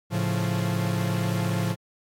45% pulse chord, A augmented, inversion none, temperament equal, 110 / 138.59 / 174.61 Hz, A2 / C#3 / E#3, 0 / 0 / 0 cents, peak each -27 / -31 / -27 dBFS, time 0.1-1.76 s, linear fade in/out 50 ms, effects AAC 64 kbps

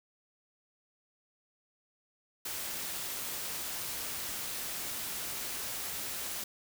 white noise, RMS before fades -38 dBFS, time 2.45-6.44 s, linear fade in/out 5 ms, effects none

